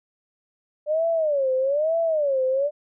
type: tone with vibrato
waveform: sine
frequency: 587.3 Hz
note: D5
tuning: in tune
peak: -19 dBFS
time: 0.86-2.71 s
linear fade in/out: 50 ms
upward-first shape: sine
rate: 1.1 Hz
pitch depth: 220 cents each way
effects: none